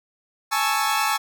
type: chord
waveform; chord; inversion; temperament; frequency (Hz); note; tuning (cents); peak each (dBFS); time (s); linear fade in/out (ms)
sawtooth; A major seventh; third; equal; 830.6 / 880 / 1108.7 / 1318.5; G#5 / A5 / C#6 / E6; 0 / 0 / 0 / 0; -22; 0.51-1.18; 20
effects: none